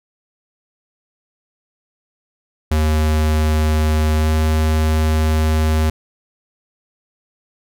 square tone with pitch glide, 77.4 to 78.21 Hz, D#2 to D#2, -9 to +10 cents, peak -14 dBFS, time 2.71-5.9 s, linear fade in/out 5 ms, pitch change +19 cents, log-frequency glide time 4.17-4.3 s, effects none

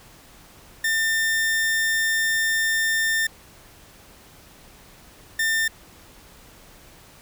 40% pulse tone bursts at uneven times, 1800 Hz, A6, 39 cents sharp, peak -19 dBFS, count 2, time 0.84-3.27 / 5.39-5.68 s, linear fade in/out 5 ms, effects pink hiss -49 dBFS RMS until 7.21 s

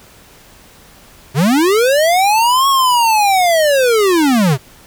square linear two-way sweep, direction up then down, 120.3 to 1110 to 120.3 Hz, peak -10 dBFS, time 1.34-4.58 s, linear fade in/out 50 ms, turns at 2.68 s, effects pink hiss -43 dBFS RMS until 4.86 s

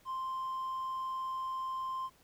triangle tone, 1046.5 Hz, C6, in tune, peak -32 dBFS, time 0.05-2.1 s, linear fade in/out 50 ms, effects tanh soft clip ceiling -29 dBFS + pink hiss -65 dBFS RMS until 2.23 s

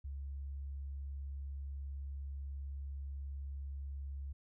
sine tone, 69.3 Hz, C#2, in tune, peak -40 dBFS, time 0.04-4.33 s, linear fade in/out 10 ms, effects none

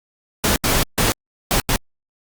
pink noise bursts at uneven times, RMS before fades -17 dBFS, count 5, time 0.44-0.56 / 0.64-0.83 / 0.98-1.12 / 1.51-1.6 / 1.69-1.76 s, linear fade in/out 0 ms, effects Opus 48 kbps

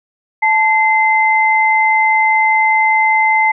sine tone pair together, 875 / 2069 Hz, A5 / C7, -10 / -20 cents, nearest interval octave + minor third, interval 1490 cents, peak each -12 dBFS, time 0.42-3.52 s, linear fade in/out 10 ms, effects none

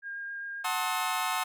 sine tone with vibrato, 1615 Hz, G#6, 49 cents flat, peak -35 dBFS, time 0.02-0.66 s, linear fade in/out 50 ms, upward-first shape triangle, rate 7.5 Hz, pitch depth 8 cents each way
sawtooth chord, F# diminished seventh, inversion none, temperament just, 740 / 888 / 1065.6 / 1278.7 Hz, F#5 / A5 / C6 / Eb6, 0 / +16 / +31 / +47 cents, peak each -30 dBFS, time 0.64-1.44 s, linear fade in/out 10 ms
effects none

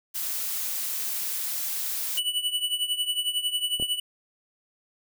blue noise, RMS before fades -30 dBFS, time 0.14-2.2 s, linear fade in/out 20 ms
square tone with tremolo, 2960 Hz, F#7, in tune, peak -22 dBFS, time 2.17-4 s, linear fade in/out 5 ms, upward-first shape triangle, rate 11 Hz, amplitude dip 85%
clicks, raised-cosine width 2 ms, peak -21 / -24 dBFS, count 2, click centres 3.799 / 3.825 s
effects none

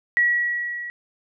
sine tone with level ramp, 1924 Hz, B6, 46 cents flat, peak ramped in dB -14 to -30 dBFS, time 0.17-0.9 s, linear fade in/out 0 ms, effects none

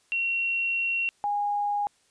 sine tone pair in turn, 2735 / 820.7 Hz, F7 / G#5, -37 / -21 cents, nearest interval octave + major sixth, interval 2084 cents, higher first, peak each -24 dBFS, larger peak neither, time 0.12-1.09 / 1.24-1.87 s, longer first, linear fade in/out 0 ms, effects white hiss -65 dBFS RMS until 2.1 s + resampled to 22050 Hz

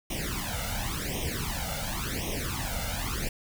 pink noise with flanger, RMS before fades -32 dBFS, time 0.1-3.29 s, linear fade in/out 5 ms, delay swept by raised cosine 0.33 to 1.43 ms, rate 0.92 Hz, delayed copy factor +1, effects none

